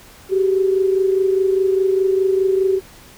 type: tone pair together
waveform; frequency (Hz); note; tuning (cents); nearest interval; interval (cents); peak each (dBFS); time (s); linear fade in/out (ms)
sine; 380.4 / 405.3; F#4 / G#4; +48 / -42; minor second; 110; -14 / -22; 0.29-2.81; 50
effects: pink hiss -44 dBFS RMS until 3.17 s